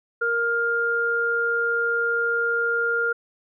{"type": "tone pair together", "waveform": "sine", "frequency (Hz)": [466.2, 1406.3], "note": ["A#4", "F6"], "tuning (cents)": [0, 12], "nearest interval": "octave + perfect fifth", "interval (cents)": 1912, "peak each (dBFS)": [-26, -21], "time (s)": [0.21, 3.13], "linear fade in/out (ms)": 10, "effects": []}